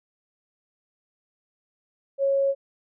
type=tone; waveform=sine; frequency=550 Hz; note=C#5; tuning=14 cents flat; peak=-19 dBFS; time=2.18-2.55 s; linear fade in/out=50 ms; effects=none